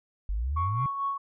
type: exponential sweep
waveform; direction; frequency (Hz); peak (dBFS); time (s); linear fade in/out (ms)
sine; up; 46.25 to 138.8; -26; 0.29-0.86; 0
type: tone with tremolo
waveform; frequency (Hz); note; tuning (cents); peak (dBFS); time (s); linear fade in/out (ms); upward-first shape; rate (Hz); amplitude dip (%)
sine; 1108.7; C#6; 0; -25; 0.56-1.18; 10; sine; 4.5; 50
effects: tanh soft clip ceiling -18 dBFS